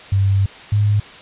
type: tone pair in turn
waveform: sine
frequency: 98 / 103.83 Hz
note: G2 / G#2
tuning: 0 / 0 cents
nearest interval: minor second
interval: 100 cents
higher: second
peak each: -12 dBFS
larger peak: neither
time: 0.12-0.46 / 0.72-1 s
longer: first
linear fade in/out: 5 ms
effects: white hiss -38 dBFS RMS until 1.21 s + resampled to 8000 Hz